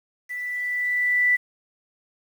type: tone with level ramp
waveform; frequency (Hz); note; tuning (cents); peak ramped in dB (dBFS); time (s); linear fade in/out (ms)
sine; 1976; B6; 0; -29 to -15; 0.29-1.37; 20
effects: 8-bit